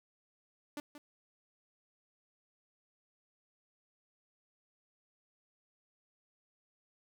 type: tone with echo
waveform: sawtooth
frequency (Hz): 294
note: D4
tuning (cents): +2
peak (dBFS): -35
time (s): 0.77-0.8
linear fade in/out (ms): 2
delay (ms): 180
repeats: 1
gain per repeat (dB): -10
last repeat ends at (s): 0.98
effects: none